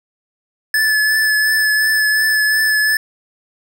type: tone with vibrato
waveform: square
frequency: 1732 Hz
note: A6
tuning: 28 cents flat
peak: -13 dBFS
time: 0.74-2.97 s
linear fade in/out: 2 ms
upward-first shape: triangle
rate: 2.8 Hz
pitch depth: 22 cents each way
effects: none